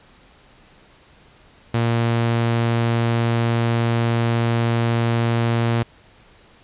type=tone; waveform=sawtooth; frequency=116.54 Hz; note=A#2; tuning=in tune; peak=-13 dBFS; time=1.74-5.83 s; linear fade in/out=5 ms; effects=pink hiss -51 dBFS RMS until 6.63 s + resampled to 8000 Hz